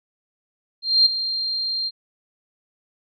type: tone with ADSR envelope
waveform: sine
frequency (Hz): 4186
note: C8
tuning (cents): 0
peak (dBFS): -10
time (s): 0.82-1.91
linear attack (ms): 240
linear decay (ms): 9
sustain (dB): -12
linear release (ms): 40
effects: none